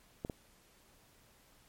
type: clicks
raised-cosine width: 2 ms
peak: -24 dBFS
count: 2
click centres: 0.249 / 0.298 s
effects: pink hiss -65 dBFS RMS until 1.68 s + MP3 64 kbps